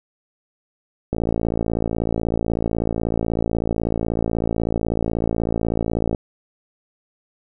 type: click train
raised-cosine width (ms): 2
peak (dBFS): -8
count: 283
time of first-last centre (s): 1.13-6.148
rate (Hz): 56.2
effects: none